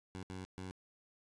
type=tone bursts at uneven times; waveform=15% pulse; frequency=93.4 Hz; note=F#2; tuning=17 cents sharp; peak=-37 dBFS; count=3; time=0.15-0.23 / 0.3-0.45 / 0.58-0.71 s; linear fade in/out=0 ms; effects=resampled to 22050 Hz